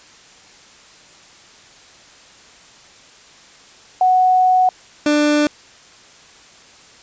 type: tone pair in turn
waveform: sine / 30% pulse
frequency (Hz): 740 / 296.7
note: F#5 / D4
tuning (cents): 0 / +18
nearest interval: octave + major third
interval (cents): 1582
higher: first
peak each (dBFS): -10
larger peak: neither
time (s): 4.01-4.69 / 5.06-5.47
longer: first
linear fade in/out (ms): 2
effects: white hiss -45 dBFS RMS until 7.02 s + resampled to 16000 Hz